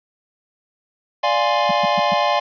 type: chord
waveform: square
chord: D half-diminished seventh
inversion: none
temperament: equal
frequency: 587.3 / 698.5 / 830.6 / 1046.5 Hz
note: D5 / F5 / Ab5 / C6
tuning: 0 / 0 / 0 / 0 cents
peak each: -22 dBFS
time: 1.23-2.4 s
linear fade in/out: 10 ms
type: tone bursts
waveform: triangle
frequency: 191.3 Hz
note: G3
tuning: 42 cents flat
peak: -20 dBFS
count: 4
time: 1.69-2.138 s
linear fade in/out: 5 ms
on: 22 ms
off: 120 ms
effects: resampled to 11025 Hz + 8-bit